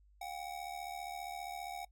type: ring-modulated tone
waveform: square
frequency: 752 Hz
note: F#5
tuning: 28 cents sharp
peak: -39 dBFS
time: 0.21-1.85 s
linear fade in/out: 5 ms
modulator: 37.5 Hz
effects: noise-tail reverb RT60 0.1 s tail -21 dB re dry + added 50 Hz sine -62 dBFS peak until 1.91 s